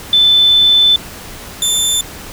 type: tone pair in turn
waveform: sine / 20% pulse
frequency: 3520 / 3540 Hz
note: A7 / A7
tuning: 0 / +10 cents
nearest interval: unison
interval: 10 cents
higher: second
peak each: -6 dBFS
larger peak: neither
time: 0.13-0.96 / 1.62-2.01 s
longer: first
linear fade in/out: 2 ms
effects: pink hiss -31 dBFS RMS until 2.32 s